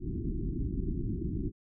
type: low-pass noise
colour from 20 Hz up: pink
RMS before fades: -33 dBFS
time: 0-1.52 s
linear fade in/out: 50 ms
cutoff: 380 Hz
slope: 96 dB/octave
effects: none